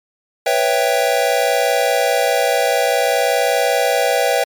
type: chord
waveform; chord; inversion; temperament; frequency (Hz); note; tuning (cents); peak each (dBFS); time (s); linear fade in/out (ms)
square; C# half-diminished seventh; third; equal; 493.9 / 554.4 / 659.3 / 784; B4 / C#5 / E5 / G5; 0 / 0 / 0 / 0; -20; 0.46-4.44; 5
effects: MP3 96 kbps